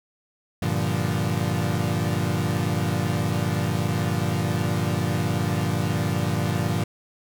35% pulse chord, G minor seventh, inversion none, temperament equal, 98 / 116.54 / 146.83 / 174.61 Hz, G2 / Bb2 / D3 / F3, 0 / 0 / 0 / 0 cents, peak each -26 dBFS, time 0.62-6.84 s, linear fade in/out 5 ms, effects none

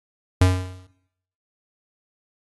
square tone with exponential decay, 92 Hz, F#2, 9 cents flat, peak -11 dBFS, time 0.41-0.87 s, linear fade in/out 5 ms, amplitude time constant 100 ms, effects noise-tail reverb RT60 0.8 s tail -20 dB re dry + AAC 32 kbps

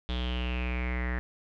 square tone with low-pass filter sweep, 61.74 Hz, B1, in tune, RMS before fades -31 dBFS, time 0.09-1.19 s, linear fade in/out 0 ms, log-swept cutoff 3500 to 1800 Hz, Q 7.6, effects none

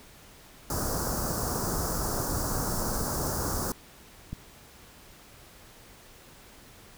pink band-stop noise, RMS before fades -30 dBFS, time 0.7-3.72 s, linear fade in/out 2 ms, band 1500 to 4900 Hz, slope 48 dB/octave
clicks, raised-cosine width 5 ms, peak -22 dBFS, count 2, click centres 3.014 / 4.33 s
effects pink hiss -52 dBFS RMS until 6.97 s

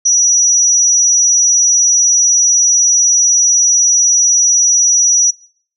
sine tone with amplitude modulation, 5840 Hz, F#8, 24 cents flat, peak -5 dBFS, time 0.05-5.31 s, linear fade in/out 10 ms, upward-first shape sine, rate 284 Hz, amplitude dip 55%, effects noise-tail reverb RT60 0.6 s tail -26 dB re dry

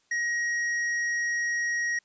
triangle tone with hard clipping, 1890 Hz, A#6, 23 cents sharp, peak -27 dBFS, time 0.11-1.99 s, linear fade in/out 5 ms, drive 10 dB, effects white hiss -68 dBFS RMS until 2.04 s + resampled to 16000 Hz

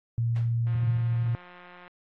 sine tone, 116.54 Hz, A#2, in tune, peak -23 dBFS, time 0.18-1.35 s, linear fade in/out 0 ms
white noise with exponential decay, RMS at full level -36 dBFS, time 0.36-0.59 s, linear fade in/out 0 ms, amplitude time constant 50 ms
click train, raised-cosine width 0.3 ms, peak -31 dBFS, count 216, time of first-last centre 0.67-1.878 s, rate 178 Hz
effects low-pass 2000 Hz 12 dB/octave + AAC 32 kbps

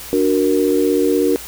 sine chord, D augmented, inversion none, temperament equal, 293.7 / 370 / 466.2 Hz, D4 / F#4 / A#4, 0 / 0 / 0 cents, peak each -17 dBFS, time 0.13-1.36 s, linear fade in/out 0 ms, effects added 60 Hz sine -42 dBFS peak until 1.47 s + white hiss -33 dBFS RMS until 1.47 s

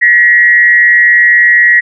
sine tone with frequency modulation, 1912 Hz, A#6, 43 cents sharp, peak -3 dBFS, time 0.01-1.81 s, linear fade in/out 20 ms, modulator 176 Hz, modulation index 0.48, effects none

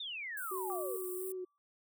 sine exponential sweep, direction down, 3729 to 440 Hz, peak -39 dBFS, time 0-0.97 s, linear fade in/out 5 ms
white high-pass noise, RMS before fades -45 dBFS, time 0.37-1.32 s, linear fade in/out 2 ms, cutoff 8000 Hz, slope 96 dB/octave
sine tone with vibrato, 370.4 Hz, F#4, 2 cents sharp, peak -38 dBFS, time 0.51-1.45 s, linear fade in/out 10 ms, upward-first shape sine, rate 2.9 Hz, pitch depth 30 cents each way
sine tone with exponential decay, 1159 Hz, D6, 23 cents flat, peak -40 dBFS, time 0.7-1.58 s, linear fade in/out 0 ms, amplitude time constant 190 ms
effects none

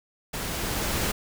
pink noise with level ramp, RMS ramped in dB -32 to -26 dBFS, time 0.33-1.12 s, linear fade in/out 10 ms, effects none

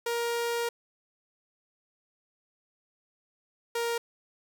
sawtooth tone pair in turn, 470.4 / 468.2 Hz, A#4 / A#4, +16 / +8 cents, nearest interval unison, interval 8 cents, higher first, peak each -24 / -24 dBFS, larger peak neither, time 0.06-0.69 / 3.75-3.98 s, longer first, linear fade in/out 5 ms, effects none

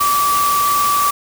sine tone in noise, 1156 Hz, D6, 28 cents flat, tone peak -13 dBFS, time 0-1.11 s, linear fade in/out 10 ms, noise white, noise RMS -22 dBFS, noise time 0-1.11 s, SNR +6 dB, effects none

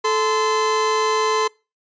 40% pulse tone pair together, 436.2 / 1033.3 Hz, A4 / C6, -15 / -22 cents, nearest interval octave + minor third, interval 1493 cents, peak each -19 dBFS, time 0.04-1.48 s, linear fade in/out 10 ms, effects noise-tail reverb RT60 0.3 s tail -25 dB re dry + resampled to 16000 Hz

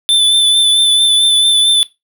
square tone with vibrato, 3520 Hz, A7, in tune, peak -8 dBFS, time 0.09-1.83 s, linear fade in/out 0 ms, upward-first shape sine, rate 4.5 Hz, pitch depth 24 cents each way, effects noise-tail reverb RT60 0.2 s tail -18 dB re dry

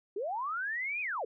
sine linear two-way sweep, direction up then down, 366.5 to 2523 to 391.2 Hz, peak -32 dBFS, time 0.16-1.25 s, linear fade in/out 5 ms, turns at 1.01 s, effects none

